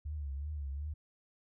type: tone with vibrato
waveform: sine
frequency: 72.1 Hz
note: D2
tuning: 31 cents flat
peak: -36 dBFS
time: 0.05-0.94 s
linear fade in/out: 10 ms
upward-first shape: triangle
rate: 2.7 Hz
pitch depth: 120 cents each way
effects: none